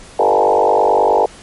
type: tone with frequency modulation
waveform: sine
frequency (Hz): 656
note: E5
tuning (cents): -9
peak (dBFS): -9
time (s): 0.19-1.26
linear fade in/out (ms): 5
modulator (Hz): 49.5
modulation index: 5.2
effects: pink hiss -39 dBFS RMS until 1.42 s + MP3 48 kbps